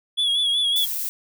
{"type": "tone with vibrato", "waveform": "triangle", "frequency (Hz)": 3370, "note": "G#7", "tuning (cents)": 25, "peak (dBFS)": -17, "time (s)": [0.17, 0.86], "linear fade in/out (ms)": 20, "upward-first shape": "sine", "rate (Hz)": 5.3, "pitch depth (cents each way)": 50}
{"type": "noise", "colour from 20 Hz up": "violet", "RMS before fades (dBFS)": -27, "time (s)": [0.76, 1.09], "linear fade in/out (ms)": 0}
{"effects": []}